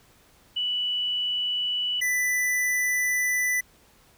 sine / square tone pair in turn, 2960 / 1989 Hz, F#7 / B6, 0 / +12 cents, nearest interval perfect fifth, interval 688 cents, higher first, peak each -24 / -23 dBFS, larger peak second, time 0.56-2.01 / 2.01-3.61 s, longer second, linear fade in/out 10 ms, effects pink hiss -58 dBFS RMS until 4.17 s

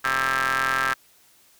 sawtooth ring-modulated tone, 130.81 Hz, C3, in tune, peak -14 dBFS, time 0.04-0.94 s, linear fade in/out 10 ms, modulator 1460 Hz, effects white hiss -57 dBFS RMS until 1.59 s

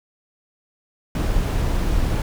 brown noise, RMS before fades -20 dBFS, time 1.15-2.22 s, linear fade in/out 2 ms, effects none

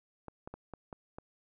clicks, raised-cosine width 1 ms, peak -29 dBFS, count 6, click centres 0.283 / 0.475 / 0.54 / 0.737 / 0.928 / 1.185 s, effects none

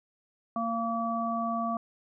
harmonic tone, 229.7 Hz, A#3, 25 cents flat, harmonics 1 / 3 / 5, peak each -32 / -32 / -32 dBFS, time 0.56-1.77 s, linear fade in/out 2 ms, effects none

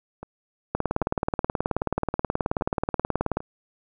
two click trains, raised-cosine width 1 ms, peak -22 / -9 dBFS, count 5 / 50, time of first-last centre 0.23-3.405 / 0.75-3.37 s, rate 1.26 / 18.7 Hz, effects none

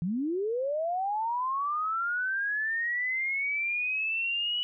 sine linear sweep, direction up, 158.6 to 2958 Hz, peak -27 dBFS, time 0.02-4.63 s, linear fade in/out 0 ms, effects none

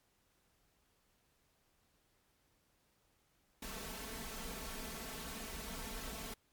pink noise with comb filter, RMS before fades -45 dBFS, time 3.62-6.34 s, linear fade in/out 5 ms, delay 4.5 ms, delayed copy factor +0.9, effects pink hiss -75 dBFS RMS until 6.52 s + MP3 96 kbps

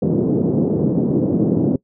pink band-pass noise, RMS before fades -17 dBFS, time 0.02-1.76 s, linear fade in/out 5 ms, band 150 to 420 Hz, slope 24 dB/octave, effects noise-tail reverb RT60 0.1 s tail -21 dB re dry

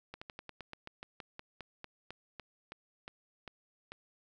slowing click train, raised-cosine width 0.3 ms, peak -28 dBFS, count 19, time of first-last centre 0.14-3.92 s, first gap 75 ms, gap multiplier 1.11, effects none

